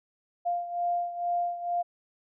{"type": "beating tone pair", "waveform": "sine", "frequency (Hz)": [698.5, 700.7], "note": ["F5", "F5"], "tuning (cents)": [0, 6], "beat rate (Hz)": 2.2, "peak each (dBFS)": [-28, -33], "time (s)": [0.45, 1.83], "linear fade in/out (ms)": 20, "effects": []}